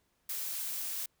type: noise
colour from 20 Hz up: blue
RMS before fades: -37 dBFS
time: 0.29-1.06 s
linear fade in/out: 5 ms
effects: pink hiss -75 dBFS RMS until 1.2 s